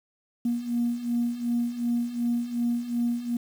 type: beating tone pair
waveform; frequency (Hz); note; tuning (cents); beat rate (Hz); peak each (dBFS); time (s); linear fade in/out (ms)
sine; 236.2 / 238.9; A#3 / A#3; +23 / +43; 2.7; -29 / -25; 0.45-3.37; 5
effects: tanh soft clip ceiling -18 dBFS + 8-bit